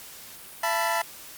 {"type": "chord", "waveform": "25% pulse", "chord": "E suspended fourth", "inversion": "none", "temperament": "equal with one note detuned", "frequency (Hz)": [675.1, 880, 987.8], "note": ["E5", "A5", "B5"], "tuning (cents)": [41, 0, 0], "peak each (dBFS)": -24, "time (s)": [0.63, 1.02], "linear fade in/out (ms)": 5, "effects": ["white hiss -44 dBFS RMS until 1.37 s", "Opus 48 kbps"]}